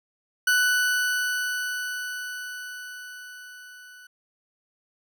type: tone with level ramp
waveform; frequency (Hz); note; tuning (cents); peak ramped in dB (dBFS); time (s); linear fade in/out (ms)
40% pulse; 1488; F#6; +9; -17 to -45; 0.47-4.07; 5
effects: none